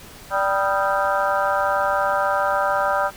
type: harmonic tone with a mistuned harmonic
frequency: 195.5 Hz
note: G3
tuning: 4 cents flat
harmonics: 3 / 4 / 5 / 6 / 7 / 8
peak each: -23 / -24 / -25 / -26 / -26 / -27 dBFS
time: 0.3-3.11 s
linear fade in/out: 50 ms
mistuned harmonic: 6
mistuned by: +99 cents
effects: pink hiss -42 dBFS RMS until 3.16 s